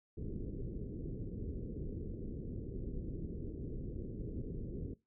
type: low-pass noise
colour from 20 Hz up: pink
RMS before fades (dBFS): -42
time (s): 0.17-4.94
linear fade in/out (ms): 5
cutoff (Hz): 450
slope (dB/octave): 48
effects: noise-tail reverb RT60 0.2 s tail -19 dB re dry